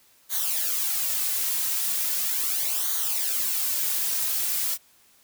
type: noise with flanger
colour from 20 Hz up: blue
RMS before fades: -26 dBFS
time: 0.29-4.78 s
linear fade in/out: 50 ms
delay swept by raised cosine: 0.38 to 3.48 ms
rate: 0.38 Hz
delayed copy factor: -0.7
effects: white hiss -59 dBFS RMS until 5.23 s